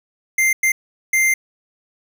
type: tone bursts at uneven times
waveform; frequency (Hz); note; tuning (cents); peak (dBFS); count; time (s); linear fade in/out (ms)
square; 2093; C7; 0; -14; 3; 0.38-0.53 / 0.63-0.72 / 1.13-1.34; 5
effects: none